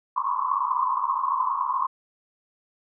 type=band-pass noise; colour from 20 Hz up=pink; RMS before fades=-25 dBFS; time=0.16-1.87 s; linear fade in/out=10 ms; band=1000 to 1100 Hz; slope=96 dB/octave; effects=none